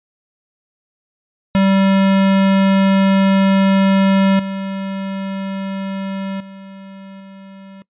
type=tone with level steps; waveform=square; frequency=193.9 Hz; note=G3; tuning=19 cents flat; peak=-11 / -22 / -34 / -36 dBFS; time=1.55-7.82 s; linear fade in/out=0 ms; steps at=4.39 / 6.4 / 7.2 s; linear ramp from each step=5 ms; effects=noise-tail reverb RT60 0.1 s tail -21 dB re dry + resampled to 8000 Hz